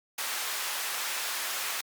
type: high-pass noise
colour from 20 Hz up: pink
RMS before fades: -33 dBFS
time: 0.18-1.81 s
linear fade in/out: 5 ms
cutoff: 1100 Hz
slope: 12 dB/octave
effects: Opus 48 kbps